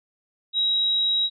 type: tone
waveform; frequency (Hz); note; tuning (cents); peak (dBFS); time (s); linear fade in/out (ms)
sine; 3837; A#7; +49; -19; 0.53-1.3; 50
effects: none